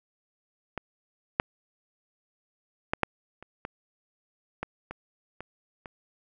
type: clicks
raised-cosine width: 0.5 ms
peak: -17 / -6 / -10 / -7 / -29 / -19 / -16 / -22 / -23 / -25 dBFS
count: 10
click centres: 0.777 / 1.399 / 2.935 / 3.033 / 3.426 / 3.651 / 4.63 / 4.91 / 5.406 / 5.858 s
effects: none